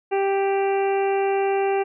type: harmonic tone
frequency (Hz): 392.6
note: G4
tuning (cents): +3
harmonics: 1 / 2 / 3 / 4 / 5 / 6 / 7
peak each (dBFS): -20 / -24 / -38 / -37 / -39 / -36 / -37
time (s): 0.11-1.84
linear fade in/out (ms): 20
effects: none